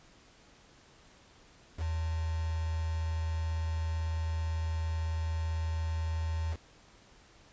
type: tone with quantisation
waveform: sine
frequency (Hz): 81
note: E2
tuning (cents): -30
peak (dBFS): -30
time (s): 1.77-6.57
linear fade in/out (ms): 50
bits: 7
effects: pink hiss -59 dBFS RMS until 7.52 s + resampled to 16000 Hz